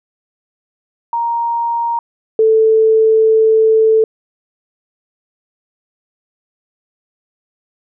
sine tone pair in turn, 935 / 441.3 Hz, A#5 / A4, +5 / +5 cents, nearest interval octave + minor second, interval 1300 cents, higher first, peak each -14 / -7 dBFS, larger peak second, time 1.13-1.99 / 2.39-4.04 s, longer second, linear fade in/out 2 ms, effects none

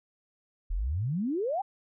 sine exponential sweep, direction up, 36.25 to 830.6 Hz, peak -27 dBFS, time 0.7-1.62 s, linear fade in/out 10 ms, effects none

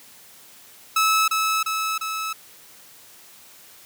sawtooth tone with echo, 1300 Hz, E6, 24 cents flat, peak -13 dBFS, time 0.96-1.28 s, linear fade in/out 5 ms, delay 350 ms, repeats 3, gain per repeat -3 dB, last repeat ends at 2.33 s, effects white hiss -48 dBFS RMS until 3.85 s + high-pass 80 Hz 12 dB/octave

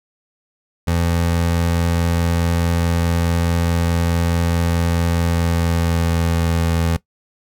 25% pulse tone with pitch glide, 84.7 to 83.2 Hz, E2 to E2, +48 to +17 cents, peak -12 dBFS, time 0.87-6.97 s, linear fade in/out 10 ms, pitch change -31 cents, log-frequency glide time 5.1-6.55 s, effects noise-tail reverb RT60 0.1 s tail -18 dB re dry

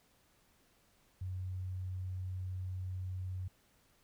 sine tone, 92.5 Hz, F#2, in tune, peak -37 dBFS, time 1.21-3.48 s, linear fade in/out 5 ms, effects pink hiss -70 dBFS RMS until 4.03 s

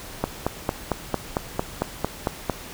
click train, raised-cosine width 1 ms, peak -7 dBFS, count 11, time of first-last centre 0.24-2.497 s, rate 4.43 Hz, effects pink hiss -39 dBFS RMS until 2.73 s

